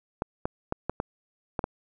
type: clicks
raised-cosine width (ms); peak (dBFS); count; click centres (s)
1; -13; 7; 0.221 / 0.455 / 0.724 / 0.896 / 1.001 / 1.592 / 1.641
effects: none